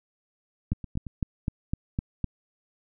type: two click trains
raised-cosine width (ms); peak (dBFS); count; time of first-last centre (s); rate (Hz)
5; -24 / -14; 4 / 7; 0.73-1.067 / 0.72-2.243; 8.89 / 3.94
effects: none